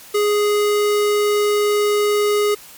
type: tone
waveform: square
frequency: 415.3 Hz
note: G#4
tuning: in tune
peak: -15 dBFS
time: 0.14-2.55 s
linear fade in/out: 10 ms
effects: white hiss -41 dBFS RMS until 2.77 s + MP3 96 kbps